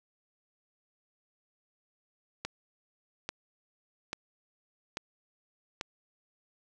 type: click train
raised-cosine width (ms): 0.2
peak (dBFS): -17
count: 5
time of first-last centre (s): 2.45-5.811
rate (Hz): 1.19
effects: none